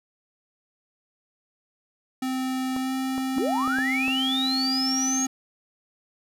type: tone with pitch glide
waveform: square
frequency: 259.5 to 262.8 Hz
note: C4 to C4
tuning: -14 to +8 cents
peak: -26 dBFS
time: 2.22-5.27 s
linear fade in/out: 5 ms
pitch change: +22 cents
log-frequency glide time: 2.78-2.94 s
type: clicks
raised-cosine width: 1 ms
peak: -22 dBFS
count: 6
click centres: 2.764 / 3.18 / 3.382 / 3.677 / 3.786 / 4.081 s
type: linear sweep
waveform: sine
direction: up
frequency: 209.3 to 6645 Hz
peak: -24 dBFS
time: 3.36-5.26 s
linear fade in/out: 10 ms
effects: none